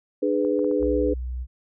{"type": "chord", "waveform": "sine", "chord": "G# diminished", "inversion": "second", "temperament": "just", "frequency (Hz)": [299, 415.3, 498.4], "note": ["D4", "G#4", "B4"], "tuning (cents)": [31, 0, 16], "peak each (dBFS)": [-24, -24, -24], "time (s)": [0.22, 1.14], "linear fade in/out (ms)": 10}
{"type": "clicks", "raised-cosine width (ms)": 1, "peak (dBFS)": -29, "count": 5, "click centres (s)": [0.449, 0.592, 0.645, 0.713, 0.828]}
{"type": "tone", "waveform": "sine", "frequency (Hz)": 62.2, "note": "B1", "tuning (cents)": 13, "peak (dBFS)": -27, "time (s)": [0.79, 1.47], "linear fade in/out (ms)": 50}
{"effects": []}